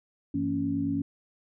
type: tone cluster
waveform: sine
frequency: 99.4 / 169.4 / 229.4 / 278.5 Hz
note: G2 / E3 / A#3 / C#4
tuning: +25 / +48 / -28 / +8 cents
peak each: -36 / -35 / -35 / -27 dBFS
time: 0.34-1.02 s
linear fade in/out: 5 ms
effects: none